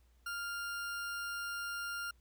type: tone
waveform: 40% pulse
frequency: 1400 Hz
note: F6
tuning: 4 cents sharp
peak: -37 dBFS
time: 0.26-2.11 s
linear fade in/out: 5 ms
effects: added 60 Hz sine -64 dBFS peak until 2.2 s + pink hiss -75 dBFS RMS until 2.2 s